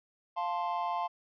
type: chord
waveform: triangle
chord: F major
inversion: none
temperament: equal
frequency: 698.5 / 880 / 1046.5 Hz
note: F5 / A5 / C6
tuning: 0 / 0 / 0 cents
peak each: -33 dBFS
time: 0.36-1.08 s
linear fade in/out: 20 ms
effects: resampled to 11025 Hz